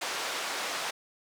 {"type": "band-pass noise", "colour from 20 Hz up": "pink", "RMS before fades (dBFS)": -34, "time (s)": [0.01, 0.91], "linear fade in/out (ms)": 10, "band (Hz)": [660, 7000], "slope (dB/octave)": 12, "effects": []}